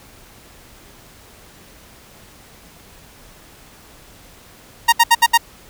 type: tone bursts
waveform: sawtooth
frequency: 932.3 Hz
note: A#5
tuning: in tune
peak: -4 dBFS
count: 5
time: 4.88-5.377 s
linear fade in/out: 10 ms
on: 45 ms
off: 68 ms
effects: pink hiss -45 dBFS RMS until 5.69 s